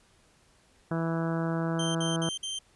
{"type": "harmonic tone", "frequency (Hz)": 164.81, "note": "E3", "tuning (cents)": 0, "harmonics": [1, 2, 3, 4, 5, 6, 7, 8, 9, 10], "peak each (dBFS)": [-29, -33, -38, -37, -44, -42, -45, -42, -43, -48], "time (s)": [0.91, 2.29], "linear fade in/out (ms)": 2}
{"type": "tone bursts", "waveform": "sawtooth", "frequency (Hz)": 3136, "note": "G7", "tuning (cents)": 0, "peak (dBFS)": -29, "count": 4, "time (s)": [1.79, 2.589], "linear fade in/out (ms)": 5, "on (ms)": 160, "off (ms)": 53}
{"effects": ["pink hiss -63 dBFS RMS until 2.75 s", "resampled to 24000 Hz"]}